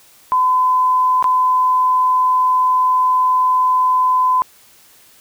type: tone with dropouts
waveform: sine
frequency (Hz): 1015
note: B5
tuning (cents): +47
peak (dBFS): -11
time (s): 0.32-4.42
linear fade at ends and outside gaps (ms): 0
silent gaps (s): 1.226-1.242
effects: white hiss -48 dBFS RMS until 5.2 s